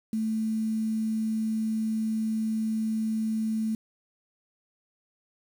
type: tone with quantisation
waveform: sine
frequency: 220 Hz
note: A3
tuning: in tune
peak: -25 dBFS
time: 0.13-3.75 s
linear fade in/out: 2 ms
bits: 8
effects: none